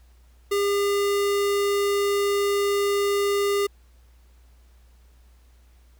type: tone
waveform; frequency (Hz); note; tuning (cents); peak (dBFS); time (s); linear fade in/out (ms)
square; 403.5; G#4; -50; -21; 0.51-3.67; 10
effects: added 60 Hz sine -51 dBFS peak until 5.99 s + pink hiss -64 dBFS RMS until 5.99 s